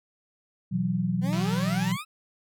sine chord, B suspended fourth, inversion none, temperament just, 123.47 / 164.63 / 185.21 Hz, B2 / E3 / F#3, 0 / -2 / +2 cents, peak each -31 / -29 / -26 dBFS, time 0.71-1.97 s, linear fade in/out 20 ms
20% pulse exponential sweep, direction up, 244.3 to 1318 Hz, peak -28 dBFS, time 1.21-2.05 s, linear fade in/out 50 ms
click train, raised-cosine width 0.2 ms, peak -21 dBFS, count 114, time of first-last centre 1.33-1.915 s, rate 193 Hz
effects none

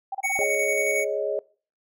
sine tone bursts, 780 Hz, G5, 9 cents flat, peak -26 dBFS, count 6, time 0.12-0.438 s, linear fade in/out 5 ms, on 28 ms, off 30 ms
square tone with tremolo, 2231 Hz, C#7, 11 cents sharp, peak -23 dBFS, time 0.23-1.05 s, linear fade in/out 20 ms, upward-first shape square, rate 11 Hz, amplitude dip 25%
sine chord, Ab suspended fourth, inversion none, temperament just, 415.3 / 553.7 / 623 Hz, Ab4 / Db5 / Eb5, 0 / -2 / +2 cents, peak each -28 dBFS, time 0.39-1.39 s, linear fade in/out 0 ms
effects noise-tail reverb RT60 0.4 s tail -22 dB re dry

